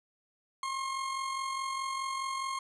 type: tone with amplitude modulation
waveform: 40% pulse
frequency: 1072 Hz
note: C6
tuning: 42 cents sharp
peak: -30 dBFS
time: 0.63-2.59 s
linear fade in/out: 2 ms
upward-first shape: sine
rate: 44.8 Hz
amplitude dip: 45%
effects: resampled to 22050 Hz